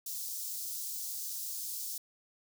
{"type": "high-pass noise", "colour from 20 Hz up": "white", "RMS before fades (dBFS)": -39, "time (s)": [0.06, 1.98], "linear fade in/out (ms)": 5, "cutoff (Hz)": 4800, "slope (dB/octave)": 24, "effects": []}